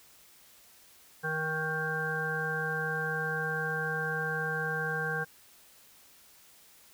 harmonic tone, 157.4 Hz, D#3, 20 cents sharp, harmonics 1 / 3 / 5 / 7 / 9 / 10, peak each -37 / -37 / -40 / -43 / -42 / -32 dBFS, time 1.23-5.25 s, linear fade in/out 20 ms, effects white hiss -58 dBFS RMS until 6.93 s

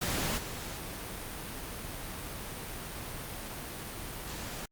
pink noise with level steps, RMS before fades -32 / -40 dBFS, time 0.01-4.66 s, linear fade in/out 10 ms, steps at 0.37 s, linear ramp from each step 20 ms, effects Opus 48 kbps

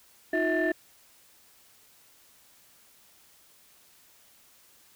sine tone cluster, 313.9 / 355.8 / 649 / 1777 Hz, D#4 / F4 / E5 / A6, +15 / +32 / -27 / +17 cents, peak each -28 dBFS, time 0.33-0.72 s, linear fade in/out 5 ms, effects tanh soft clip ceiling -18 dBFS + white hiss -59 dBFS RMS until 4.95 s

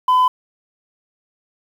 sine tone, 1010 Hz, B5, 39 cents sharp, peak -8 dBFS, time 0.08-0.28 s, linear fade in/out 5 ms, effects tanh soft clip ceiling -10 dBFS + 7-bit

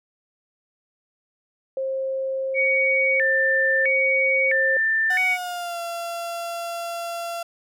sine tone, 532 Hz, C5, 29 cents sharp, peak -23 dBFS, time 1.77-4.77 s, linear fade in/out 2 ms
sine tone with vibrato, 2000 Hz, B6, 21 cents sharp, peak -18 dBFS, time 2.54-5.38 s, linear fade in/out 50 ms, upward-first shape square, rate 0.76 Hz, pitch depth 200 cents each way
35% pulse tone with pitch glide, 740 to 682.5 Hz, F#5 to F5, 0 to -40 cents, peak -26 dBFS, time 5.1-7.43 s, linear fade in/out 5 ms, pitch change -140 cents, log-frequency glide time 5.23-5.8 s
effects none

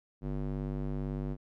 square tone with band-pass filter, 49 Hz, G1, in tune, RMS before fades -35 dBFS, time 0.21-1.37 s, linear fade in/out 50 ms, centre 220 Hz, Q 0.93, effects none

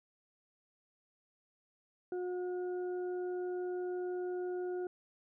harmonic tone, 361.2 Hz, F#4, 42 cents flat, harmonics 1 / 2 / 4, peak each -35 / -48 / -54 dBFS, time 2.12-4.87 s, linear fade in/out 2 ms, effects none

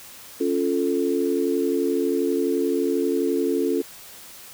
sine chord, Db augmented, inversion none, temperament equal, 277.2 / 349.2 / 440 Hz, Db4 / F4 / A4, 0 / 0 / 0 cents, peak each -24 dBFS, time 0.4-3.82 s, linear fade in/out 10 ms, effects white hiss -43 dBFS RMS until 4.53 s

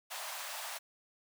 pink high-pass noise, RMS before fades -42 dBFS, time 0.1-0.79 s, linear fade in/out 20 ms, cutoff 620 Hz, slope 48 dB/octave, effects none

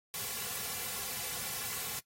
white noise with comb filter, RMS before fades -38 dBFS, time 0.14-1.99 s, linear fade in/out 0 ms, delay 3.2 ms, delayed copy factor -0.95, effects noise-tail reverb RT60 0.1 s tail -17 dB re dry + AAC 48 kbps

